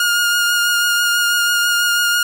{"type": "tone with vibrato", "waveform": "sawtooth", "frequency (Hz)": 1423, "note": "F6", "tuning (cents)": 32, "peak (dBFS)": -10, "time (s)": [0, 2.23], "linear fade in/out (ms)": 2, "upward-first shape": "triangle", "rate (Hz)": 6.1, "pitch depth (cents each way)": 20, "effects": []}